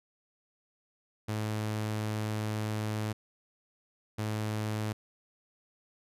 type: tone bursts at uneven times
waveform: sawtooth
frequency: 107.5 Hz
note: A2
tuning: 40 cents flat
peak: -27 dBFS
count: 2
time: 1.28-3.13 / 4.18-4.93 s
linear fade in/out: 10 ms
effects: resampled to 32000 Hz